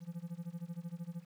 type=tone with tremolo; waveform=triangle; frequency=170.8 Hz; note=F3; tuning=38 cents flat; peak=-35 dBFS; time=0-1.25 s; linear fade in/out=50 ms; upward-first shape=sine; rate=13 Hz; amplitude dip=95%; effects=11-bit